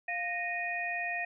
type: tone cluster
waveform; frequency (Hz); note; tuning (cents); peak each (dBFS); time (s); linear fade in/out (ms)
sine; 700 / 1859 / 2475; F5 / A#6 / D#7; +4 / -5 / -10; -37 / -35 / -36; 0.08-1.25; 5
effects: none